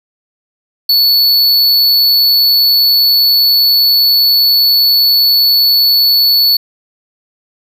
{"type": "tone", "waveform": "square", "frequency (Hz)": 4435, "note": "C#8", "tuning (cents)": 0, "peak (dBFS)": -7, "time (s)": [0.89, 6.57], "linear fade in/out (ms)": 5, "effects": []}